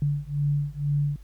sine beating tone pair, 143.6 / 145.7 Hz, D3 / D3, -39 / -13 cents, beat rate 2.1 Hz, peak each -26 / -26 dBFS, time 0.02-1.16 s, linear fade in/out 2 ms, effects added 50 Hz sine -42 dBFS peak until 1.23 s + pink hiss -63 dBFS RMS until 1.23 s

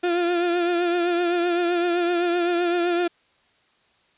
35% pulse tone with vibrato, 348.3 Hz, F4, 5 cents flat, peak -18 dBFS, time 0.03-3.08 s, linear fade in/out 10 ms, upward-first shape triangle, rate 7.8 Hz, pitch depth 48 cents each way, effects white hiss -62 dBFS RMS until 4.17 s + resampled to 8000 Hz

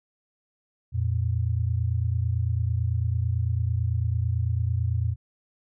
sine tone pair together, 86.6 / 115.6 Hz, F2 / A#2, -14 / -14 cents, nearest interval perfect fourth, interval 500 cents, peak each -25 dBFS, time 0.92-5.16 s, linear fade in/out 50 ms, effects none

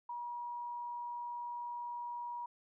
sine tone, 959 Hz, A#5, 49 cents sharp, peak -39 dBFS, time 0.09-2.46 s, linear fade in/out 5 ms, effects none

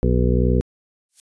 harmonic tone, 61.5 Hz, B1, 7 cents flat, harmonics 1 / 2 / 3 / 4 / 6 / 7 / 8, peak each -18 / -21 / -23 / -24 / -26 / -26 / -27 dBFS, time 0.03-0.61 s, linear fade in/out 0 ms
violet noise with exponential growth, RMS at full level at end -36 dBFS, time 1.09-1.2 s, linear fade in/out 1 ms, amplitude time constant 23 ms
effects resampled to 22050 Hz

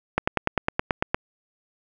slowing click train, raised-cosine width 0.5 ms, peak -5 dBFS, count 10, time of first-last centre 0.18-1.145 s, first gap 95 ms, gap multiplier 1.03, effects none

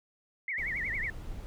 sine tone with vibrato, 2010 Hz, B6, 30 cents sharp, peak -31 dBFS, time 0.48-1.1 s, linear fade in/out 2 ms, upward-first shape triangle, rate 11 Hz, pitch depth 230 cents each way
brown noise, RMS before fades -41 dBFS, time 0.58-1.46 s, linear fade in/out 0 ms
effects none

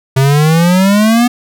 square exponential sweep, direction up, 131.2 to 246.9 Hz, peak -7 dBFS, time 0.16-1.28 s, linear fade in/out 10 ms, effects none

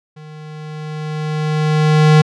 square tone with level ramp, 153.6 Hz, D#3, 22 cents flat, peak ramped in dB -35 to -6 dBFS, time 0.16-2.22 s, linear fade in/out 10 ms, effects low-pass 5000 Hz 12 dB/octave

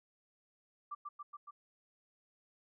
sine tone with echo, 1174.7 Hz, D6, in tune, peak -39 dBFS, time 0.91-0.95 s, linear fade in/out 10 ms, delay 140 ms, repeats 4, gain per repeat -2 dB, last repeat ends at 1.51 s, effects none

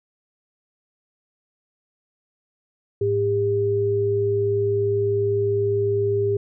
sine tone pair together, 106.15 / 401.3 Hz, G#2 / G4, +38 / +41 cents, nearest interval octave + major seventh, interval 2303 cents, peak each -25 / -19 dBFS, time 3.01-6.37 s, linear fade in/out 5 ms, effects none

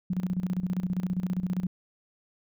sine tone with tremolo, 181.9 Hz, F#3, 29 cents flat, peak -24 dBFS, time 0.1-1.67 s, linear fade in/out 5 ms, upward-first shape square, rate 15 Hz, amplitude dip 75%, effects none

